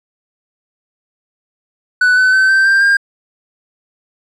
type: tone with pitch steps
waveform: triangle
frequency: 1489 / 1511.5 / 1534.4 / 1557.6 / 1581.2 / 1605.1 Hz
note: F#6 / F#6 / G6 / G6 / G6 / G6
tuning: +11 / +36 / -37 / -12 / +15 / +41 cents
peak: -6 dBFS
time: 2.01-2.97 s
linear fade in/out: 5 ms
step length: 160 ms
effects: resampled to 24000 Hz